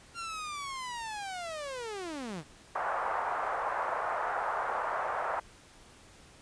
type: linear sweep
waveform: sawtooth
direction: down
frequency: 1396.9 to 138.59 Hz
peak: -33 dBFS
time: 0.14-2.44 s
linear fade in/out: 50 ms
type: band-pass noise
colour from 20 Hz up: pink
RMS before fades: -33 dBFS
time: 2.75-5.4 s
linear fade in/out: 5 ms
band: 650 to 1400 Hz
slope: 24 dB/octave
effects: pink hiss -56 dBFS RMS until 6.41 s + resampled to 22050 Hz